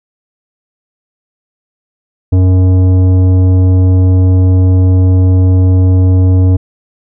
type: tone with tanh clipping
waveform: triangle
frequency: 92.5 Hz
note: F#2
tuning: in tune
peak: -6 dBFS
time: 2.32-6.57 s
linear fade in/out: 10 ms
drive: 16 dB
effects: none